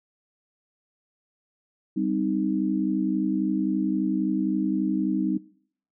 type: chord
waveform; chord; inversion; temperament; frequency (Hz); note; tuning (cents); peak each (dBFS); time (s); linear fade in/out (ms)
sine; C minor; second; equal with one note detuned; 196 / 259.7 / 311.1; G3 / C4 / Eb4; 0 / -13 / 0; -27 / -28 / -26; 1.96-5.38; 10
effects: noise-tail reverb RT60 0.6 s tail -21 dB re dry